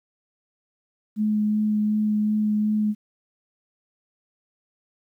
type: tone with vibrato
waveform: sine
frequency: 212.2 Hz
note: G#3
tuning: 38 cents sharp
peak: -19 dBFS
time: 1.16-2.95 s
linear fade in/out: 50 ms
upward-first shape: sine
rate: 2.7 Hz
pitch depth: 10 cents each way
effects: 10-bit